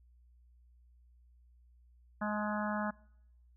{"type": "harmonic tone with a mistuned harmonic", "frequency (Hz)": 210, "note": "G#3", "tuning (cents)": 19, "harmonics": [1, 3, 4, 5, 6, 7, 8], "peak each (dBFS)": [-35, -40, -41, -42, -43, -43, -44], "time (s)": [2.21, 2.91], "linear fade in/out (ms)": 10, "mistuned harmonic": 4, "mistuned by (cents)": 16, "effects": ["noise-tail reverb RT60 0.8 s tail -25 dB re dry", "added 60 Hz sine -60 dBFS peak until 3.56 s"]}